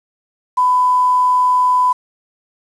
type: tone with quantisation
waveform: sine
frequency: 1000 Hz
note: B5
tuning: 21 cents sharp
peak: -10 dBFS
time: 0.57-1.93 s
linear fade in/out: 10 ms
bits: 6
effects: resampled to 24000 Hz

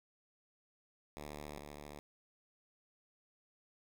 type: tone pair in turn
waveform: 5% pulse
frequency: 74.1 / 73.59 Hz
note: D2 / D2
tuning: +16 / +4 cents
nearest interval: unison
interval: 12 cents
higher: first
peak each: -34 / -37 dBFS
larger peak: first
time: 1.17-1.58 / 1.58-1.99 s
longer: neither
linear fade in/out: 0 ms
effects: none

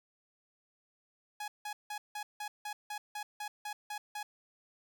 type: tone bursts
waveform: sawtooth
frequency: 836 Hz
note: G#5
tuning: 11 cents sharp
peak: -34 dBFS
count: 12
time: 1.4-4.23 s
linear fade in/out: 5 ms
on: 80 ms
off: 170 ms
effects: none

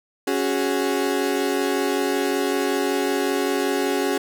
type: chord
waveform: 35% pulse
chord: C# suspended fourth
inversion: none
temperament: equal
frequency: 277.2 / 370 / 415.3 Hz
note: C#4 / F#4 / G#4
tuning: 0 / 0 / 0 cents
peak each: -23 dBFS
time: 0.27-4.18 s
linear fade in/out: 5 ms
effects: none

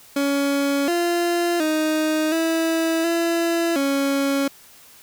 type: tone with pitch steps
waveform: 30% pulse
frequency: 280.5 / 345.4 / 310.9 / 326.6 / 336.3 / 277.1 Hz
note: C#4 / F4 / D#4 / E4 / E4 / C#4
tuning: +21 / -19 / -1 / -16 / +35 / -1 cents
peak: -16 dBFS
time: 0.16-4.48 s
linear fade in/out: 5 ms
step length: 720 ms
effects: white hiss -48 dBFS RMS until 5.02 s

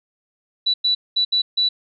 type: tone bursts at uneven times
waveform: sine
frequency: 3951 Hz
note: B7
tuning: in tune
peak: -15 dBFS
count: 5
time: 0.66-0.74 / 0.84-0.95 / 1.16-1.25 / 1.32-1.42 / 1.57-1.69 s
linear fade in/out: 10 ms
effects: none

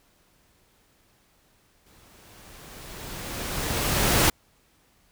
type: noise with exponential growth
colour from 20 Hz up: pink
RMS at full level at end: -18 dBFS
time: 1.86-4.3 s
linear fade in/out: 5 ms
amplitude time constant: 530 ms
effects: pink hiss -63 dBFS RMS until 5.11 s

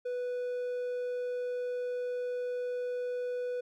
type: tone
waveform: triangle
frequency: 493.9 Hz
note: B4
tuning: in tune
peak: -30 dBFS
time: 0.05-3.61 s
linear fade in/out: 10 ms
effects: none

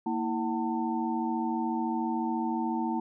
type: tone cluster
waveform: sine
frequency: 231.5 / 325.5 / 753 / 896 Hz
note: A#3 / E4 / F#5 / A5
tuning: -12 / -22 / +30 / +31 cents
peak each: -31 / -32 / -38 / -33 dBFS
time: 0.06-3 s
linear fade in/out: 5 ms
effects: none

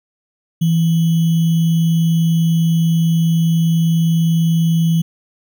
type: tone with sample-and-hold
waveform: sine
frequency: 164.81 Hz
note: E3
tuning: in tune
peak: -11 dBFS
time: 0.61-5.02 s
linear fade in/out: 10 ms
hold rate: 3150 Hz
effects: none

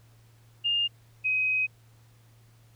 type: tone pair in turn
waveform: sine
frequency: 2819 / 2524 Hz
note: F7 / D#7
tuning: +16 / +24 cents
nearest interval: major second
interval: 192 cents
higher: first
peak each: -23 dBFS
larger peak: neither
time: 0.64-0.88 / 1.24-1.67 s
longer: second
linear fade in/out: 20 ms
effects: added 114 Hz sine -55 dBFS peak until 2.75 s + pink hiss -64 dBFS RMS until 2.75 s

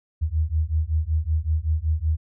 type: beating tone pair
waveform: sine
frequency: 76.2 / 81.5 Hz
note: D#2 / E2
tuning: -36 / -19 cents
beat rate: 5.3 Hz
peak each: -23 dBFS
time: 0.21-2.17 s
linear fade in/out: 20 ms
effects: none

